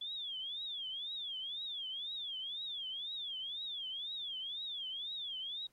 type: tone with vibrato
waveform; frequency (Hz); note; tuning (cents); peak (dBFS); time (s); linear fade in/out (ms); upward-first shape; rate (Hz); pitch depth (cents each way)
sine; 3406; G#7; +43; -39; 0.01-5.67; 5; triangle; 2; 230
effects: pink hiss -75 dBFS RMS until 5.72 s + AAC 48 kbps